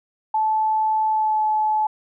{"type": "tone with pitch glide", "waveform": "sine", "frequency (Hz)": [870, 860.5], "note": ["A5", "A5"], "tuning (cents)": [-20, -39], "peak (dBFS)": -17, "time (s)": [0.34, 1.87], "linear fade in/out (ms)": 5, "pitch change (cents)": -19, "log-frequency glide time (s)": [1.09, 1.43], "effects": []}